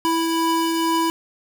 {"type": "tone pair together", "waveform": "square", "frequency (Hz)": [329.6, 986.6], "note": ["E4", "B5"], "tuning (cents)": [0, -2], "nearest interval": "octave + perfect fifth", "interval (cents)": 1898, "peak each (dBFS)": [-21, -23], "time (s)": [0.05, 1.1], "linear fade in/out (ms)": 0, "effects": []}